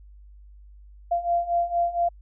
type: beating tone pair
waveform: sine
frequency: 688 / 692.3 Hz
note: F5 / F5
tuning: -26 / -15 cents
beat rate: 4.3 Hz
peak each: -26 / -23 dBFS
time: 1.11-2.09 s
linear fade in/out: 10 ms
effects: added 50 Hz sine -45 dBFS peak until 2.21 s